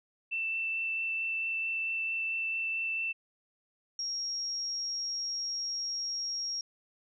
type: tone with vibrato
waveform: sine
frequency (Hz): 2668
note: E7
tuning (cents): +20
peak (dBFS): -30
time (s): 0.31-3.13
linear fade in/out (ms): 20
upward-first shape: triangle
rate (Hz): 4.5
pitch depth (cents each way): 8
type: tone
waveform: sine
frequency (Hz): 5590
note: F8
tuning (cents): +1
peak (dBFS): -32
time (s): 3.99-6.61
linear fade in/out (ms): 2
effects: none